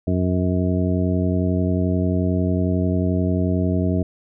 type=harmonic tone; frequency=91.2 Hz; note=F#2; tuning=24 cents flat; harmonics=1 / 2 / 3 / 4 / 5 / 7; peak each=-21 / -22 / -24 / -28 / -32 / -29 dBFS; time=0.07-4.03 s; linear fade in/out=5 ms; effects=none